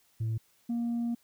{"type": "tone pair in turn", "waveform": "sine", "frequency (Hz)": [111.8, 235.5], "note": ["A2", "A#3"], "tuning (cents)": [28, 18], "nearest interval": "octave + minor second", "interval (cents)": 1290, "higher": "second", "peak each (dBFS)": [-26, -26], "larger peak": "neither", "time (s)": [[0.2, 0.38], [0.69, 1.15]], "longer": "second", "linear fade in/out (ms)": 10, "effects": ["tanh soft clip ceiling -27 dBFS", "white hiss -67 dBFS RMS until 1.23 s"]}